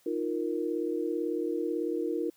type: chord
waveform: sine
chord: Eb suspended second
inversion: none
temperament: equal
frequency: 311.1 / 349.2 / 466.2 Hz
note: Eb4 / F4 / Bb4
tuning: 0 / 0 / 0 cents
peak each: -33 / -32 / -33 dBFS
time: 0.06-2.3 s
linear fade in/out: 5 ms
effects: white hiss -65 dBFS RMS until 2.36 s